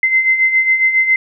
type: beating tone pair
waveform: sine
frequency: 2062 / 2069.3 Hz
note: C7 / C7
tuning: -26 / -20 cents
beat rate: 7.3 Hz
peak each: -18 / -11 dBFS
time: 0.03-1.16 s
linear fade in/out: 2 ms
effects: none